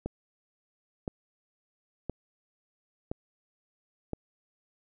click train, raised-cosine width 2 ms, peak -19 dBFS, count 5, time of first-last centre 0.06-4.133 s, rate 0.982 Hz, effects none

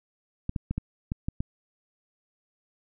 clicks, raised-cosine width 5 ms, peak -16 dBFS, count 7, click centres 0.494 / 0.562 / 0.71 / 0.78 / 1.119 / 1.285 / 1.405 s, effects none

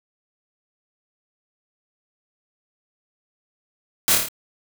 white noise with echo, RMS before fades -18 dBFS, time 4.08-4.15 s, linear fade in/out 0 ms, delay 27 ms, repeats 5, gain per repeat -3 dB, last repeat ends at 4.285 s, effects none

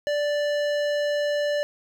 sine tone with hard clipping, 586 Hz, D5, 4 cents flat, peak -24 dBFS, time 0.07-1.63 s, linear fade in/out 0 ms, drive 15 dB, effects none

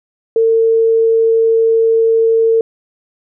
sine tone, 452.1 Hz, A4, 47 cents sharp, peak -8 dBFS, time 0.36-2.61 s, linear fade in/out 2 ms, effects none

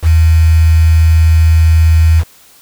sine tone with quantisation, 80.8 Hz, E2, 34 cents flat, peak -4 dBFS, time 0.02-2.24 s, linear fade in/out 50 ms, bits 4, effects white hiss -43 dBFS RMS until 2.61 s

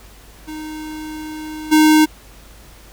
square tone with level steps, 309.2 Hz, D#4, 11 cents flat, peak -28 / -9 dBFS, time 0.47-2.06 s, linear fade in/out 20 ms, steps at 1.71 s, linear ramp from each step 20 ms, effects added 50 Hz sine -43 dBFS peak until 2.92 s + pink hiss -45 dBFS RMS until 2.92 s

